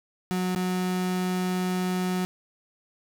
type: tone with dropouts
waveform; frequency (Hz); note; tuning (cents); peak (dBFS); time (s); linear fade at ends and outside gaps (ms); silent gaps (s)
35% pulse; 183; F#3; -19; -23; 0.31-2.25; 0; 0.55-0.56
effects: 10-bit